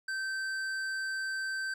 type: tone with hard clipping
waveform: sine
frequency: 1552 Hz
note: G6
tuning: 18 cents flat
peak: -34 dBFS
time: 0.08-1.74 s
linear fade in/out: 5 ms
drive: 10 dB
effects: none

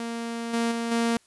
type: tone with level steps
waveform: sawtooth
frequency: 232.2 Hz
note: A#3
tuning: 7 cents flat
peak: -26 / -19 / -23 / -18 dBFS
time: 0-1.17 s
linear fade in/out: 2 ms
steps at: 0.53 / 0.71 / 0.91 s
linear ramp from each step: 10 ms
effects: white hiss -61 dBFS RMS until 1.26 s + resampled to 24000 Hz

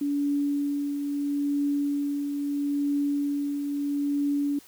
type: tone with tremolo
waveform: sine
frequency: 286.1 Hz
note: D4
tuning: 45 cents flat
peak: -22 dBFS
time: 0.01-4.59 s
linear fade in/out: 5 ms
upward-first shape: triangle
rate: 0.76 Hz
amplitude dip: 45%
effects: white hiss -53 dBFS RMS until 4.67 s

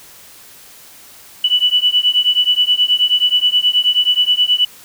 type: beating tone pair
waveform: sine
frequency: 2960 / 2969.4 Hz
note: F#7 / F#7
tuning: 0 / +6 cents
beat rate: 9.4 Hz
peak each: -14 dBFS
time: 1.44-4.65 s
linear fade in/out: 5 ms
effects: white hiss -41 dBFS RMS until 4.84 s

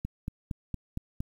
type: click train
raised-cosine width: 5 ms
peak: -20 dBFS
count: 6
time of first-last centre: 0.05-1.205 s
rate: 4.33 Hz
effects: 9-bit

